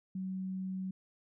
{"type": "tone", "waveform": "sine", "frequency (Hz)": 188.2, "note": "F#3", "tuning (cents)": 30, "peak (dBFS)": -35, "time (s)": [0.15, 0.91], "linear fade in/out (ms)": 5, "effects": []}